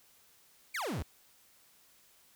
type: exponential sweep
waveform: 40% pulse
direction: down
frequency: 2489 to 58.6 Hz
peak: -33 dBFS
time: 0.74-1.03 s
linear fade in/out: 10 ms
effects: white hiss -64 dBFS RMS until 2.35 s